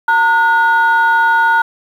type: tone pair together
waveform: sine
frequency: 912.8 / 1449 Hz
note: A#5 / F#6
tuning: -37 / -37 cents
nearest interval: minor sixth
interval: 800 cents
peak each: -10 dBFS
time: 0.08-1.62 s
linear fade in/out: 5 ms
effects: tanh soft clip ceiling -4 dBFS + 7-bit